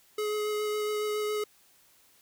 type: tone with vibrato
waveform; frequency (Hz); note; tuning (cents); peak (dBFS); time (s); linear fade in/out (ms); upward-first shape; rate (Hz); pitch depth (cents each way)
square; 422.5; G#4; +30; -29; 0.18-1.44; 5; sine; 7.2; 10
effects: white hiss -62 dBFS RMS until 2.21 s